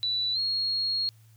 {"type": "tone with pitch glide", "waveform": "sine", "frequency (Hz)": [3958, 4291], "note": ["B7", "C8"], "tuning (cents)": [3, 43], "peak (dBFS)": -25, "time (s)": [0.03, 1.09], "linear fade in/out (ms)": 0, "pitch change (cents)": 140, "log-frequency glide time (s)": [0.33, 0.39], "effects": ["added 111 Hz sine -53 dBFS peak until 1.36 s", "white hiss -65 dBFS RMS until 1.36 s"]}